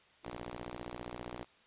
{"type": "ring-modulated tone", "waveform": "5% pulse", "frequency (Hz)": 60.1, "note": "B1", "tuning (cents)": -46, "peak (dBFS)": -28, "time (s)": [0.23, 1.45], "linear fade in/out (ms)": 20, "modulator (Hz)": 323, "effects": ["white hiss -64 dBFS RMS until 1.66 s", "resampled to 8000 Hz"]}